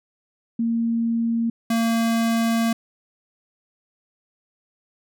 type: tone pair in turn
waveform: sine / square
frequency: 230.6 / 228.7 Hz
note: A#3 / A#3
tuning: -19 / -33 cents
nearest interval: unison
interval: 14 cents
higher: first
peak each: -19 dBFS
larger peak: neither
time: 0.59-1.5 / 1.7-2.73 s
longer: second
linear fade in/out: 5 ms
effects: none